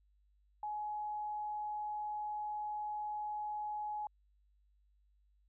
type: tone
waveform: sine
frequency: 842 Hz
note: G#5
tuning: 24 cents sharp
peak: -37 dBFS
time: 0.63-4.07 s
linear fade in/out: 2 ms
effects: added 50 Hz sine -68 dBFS peak until 5.48 s